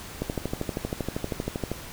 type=click train; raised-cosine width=2 ms; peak=-14 dBFS; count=20; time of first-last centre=0.22-1.716 s; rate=12.7 Hz; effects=pink hiss -41 dBFS RMS until 1.92 s